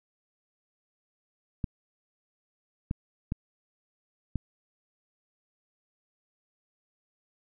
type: clicks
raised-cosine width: 5 ms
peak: -17 dBFS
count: 4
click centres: 1.642 / 2.911 / 3.321 / 4.357 s
effects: none